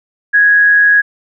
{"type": "tone with amplitude modulation", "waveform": "sine", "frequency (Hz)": 1661.2, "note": "G#6", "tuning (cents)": 0, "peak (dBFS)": -4, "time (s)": [0.33, 1.02], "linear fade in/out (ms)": 20, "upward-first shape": "sine", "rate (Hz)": 168, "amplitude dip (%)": 30, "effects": []}